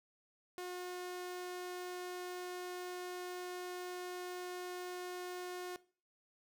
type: tone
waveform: sawtooth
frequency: 360.4 Hz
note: F#4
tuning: 45 cents flat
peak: -38 dBFS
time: 0.58-5.76 s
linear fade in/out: 0 ms
effects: noise-tail reverb RT60 0.4 s tail -19 dB re dry